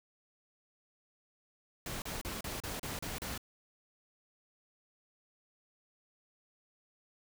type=noise bursts; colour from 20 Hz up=pink; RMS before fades=-40 dBFS; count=8; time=1.86-3.378 s; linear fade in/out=2 ms; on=160 ms; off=34 ms; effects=none